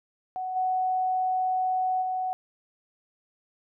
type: tone with level steps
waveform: sine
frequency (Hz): 744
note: F#5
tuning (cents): +9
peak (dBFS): -29 / -23 / -26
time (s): 0.36-2.33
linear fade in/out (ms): 0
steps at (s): 0.55 / 2.01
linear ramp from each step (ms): 20
effects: none